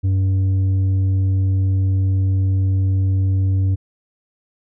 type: tone with tanh clipping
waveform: sine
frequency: 95.6 Hz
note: G2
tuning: 43 cents flat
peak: -15 dBFS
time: 0.03-3.76 s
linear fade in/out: 20 ms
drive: 5 dB
effects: none